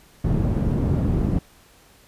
white low-pass noise, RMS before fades -21 dBFS, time 0.24-1.39 s, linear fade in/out 5 ms, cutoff 180 Hz, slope 12 dB/octave, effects pink hiss -53 dBFS RMS until 2.07 s + resampled to 32000 Hz

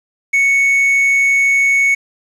triangle tone, 2217 Hz, C#7, in tune, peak -8 dBFS, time 0.33-1.95 s, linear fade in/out 10 ms, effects resampled to 24000 Hz + 7-bit

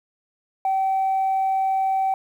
sine tone, 769 Hz, G5, 33 cents flat, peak -17 dBFS, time 0.65-2.14 s, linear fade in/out 2 ms, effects tanh soft clip ceiling -16 dBFS + 9-bit

